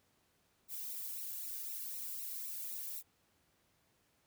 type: noise with flanger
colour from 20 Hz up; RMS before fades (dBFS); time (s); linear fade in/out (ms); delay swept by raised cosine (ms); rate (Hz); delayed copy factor
violet; -43; 0.68-3.03; 50; 0.61 to 1.61; 3.9; -0.85
effects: pink hiss -74 dBFS RMS until 4.26 s + high-pass 60 Hz 12 dB/octave